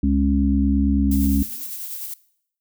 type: harmonic tone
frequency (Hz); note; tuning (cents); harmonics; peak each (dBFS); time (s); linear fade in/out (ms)
69.1; C#2; -5; 1 / 3 / 4; -20 / -20 / -20; 0.03-1.43; 5
type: noise with tremolo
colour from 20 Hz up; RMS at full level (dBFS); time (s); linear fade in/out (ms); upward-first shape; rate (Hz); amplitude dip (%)
violet; -30; 1.11-2.14; 5; sine; 10; 35
effects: noise-tail reverb RT60 0.7 s tail -20 dB re dry